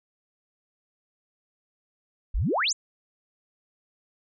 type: exponential sweep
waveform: sine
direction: up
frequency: 33 to 7850 Hz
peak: -22 dBFS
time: 2.34-2.73 s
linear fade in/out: 10 ms
effects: none